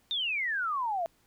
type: exponential sweep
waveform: sine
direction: down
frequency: 3707 to 649 Hz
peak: -28 dBFS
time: 0.11-1.06 s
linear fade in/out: 0 ms
effects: pink hiss -67 dBFS RMS until 1.26 s